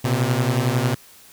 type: beating tone pair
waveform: sawtooth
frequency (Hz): 119.2 / 130.2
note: A#2 / C3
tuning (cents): +39 / -8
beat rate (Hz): 11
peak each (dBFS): -17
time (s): 0.04-0.95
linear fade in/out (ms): 10
effects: white hiss -48 dBFS RMS until 1.32 s